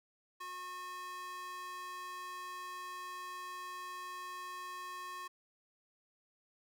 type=tone with high-pass filter; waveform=square; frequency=362.7 Hz; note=F#4; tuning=34 cents flat; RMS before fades=-45 dBFS; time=0.4-5.28 s; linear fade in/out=10 ms; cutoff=1100 Hz; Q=2.2; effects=none